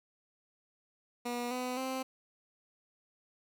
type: tone with pitch steps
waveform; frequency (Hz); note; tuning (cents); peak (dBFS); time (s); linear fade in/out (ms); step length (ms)
15% pulse; 241.8 / 251.5 / 261.6; B3 / B3 / C4; -36 / +32 / 0; -28; 1.25-2.03; 10; 260
effects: none